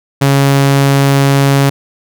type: tone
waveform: sawtooth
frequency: 138.59 Hz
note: C#3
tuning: in tune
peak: -3 dBFS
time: 0.21-1.7 s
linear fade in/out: 10 ms
effects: none